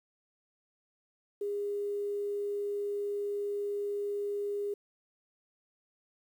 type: tone with quantisation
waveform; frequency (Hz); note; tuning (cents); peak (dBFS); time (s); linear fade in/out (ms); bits
sine; 407.7; G#4; -32; -31; 1.41-4.74; 5; 10
effects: none